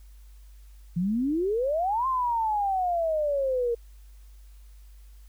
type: exponential two-way sweep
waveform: sine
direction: up then down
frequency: 165.6 to 1066 to 462.8 Hz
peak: -23 dBFS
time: 0.96-3.75 s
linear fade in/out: 10 ms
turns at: 2.07 s
effects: added 50 Hz sine -46 dBFS peak until 5.28 s + white hiss -64 dBFS RMS until 5.28 s